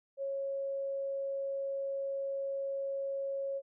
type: tone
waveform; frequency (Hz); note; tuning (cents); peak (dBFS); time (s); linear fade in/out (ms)
sine; 549; C#5; -17; -33; 0.17-3.62; 50
effects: none